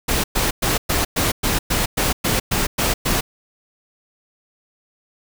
pink noise bursts, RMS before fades -19 dBFS, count 12, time 0.08-3.21 s, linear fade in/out 10 ms, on 160 ms, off 110 ms, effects none

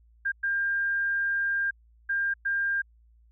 sine tone bursts at uneven times, 1600 Hz, G6, 35 cents sharp, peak -24 dBFS, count 4, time 0.25-0.32 / 0.43-1.71 / 2.09-2.34 / 2.45-2.82 s, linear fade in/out 10 ms, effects added 57 Hz sine -56 dBFS peak until 3.31 s

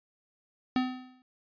square tone with exponential decay, 254.7 Hz, C4, 46 cents flat, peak -23 dBFS, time 0.76-1.22 s, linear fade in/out 1 ms, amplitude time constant 99 ms, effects resampled to 11025 Hz

